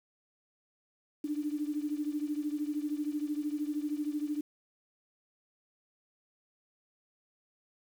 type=beating tone pair; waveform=sine; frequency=293.7 / 306.7 Hz; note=D4 / D#4; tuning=0 / -25 cents; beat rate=13 Hz; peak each=-33 / -36 dBFS; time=1.24-4.41 s; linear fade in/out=5 ms; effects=9-bit